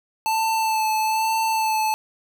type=tone with vibrato; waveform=square; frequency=880 Hz; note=A5; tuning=in tune; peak=-20 dBFS; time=0.26-1.94 s; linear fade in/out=0 ms; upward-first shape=sine; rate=1.1 Hz; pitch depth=21 cents each way; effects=none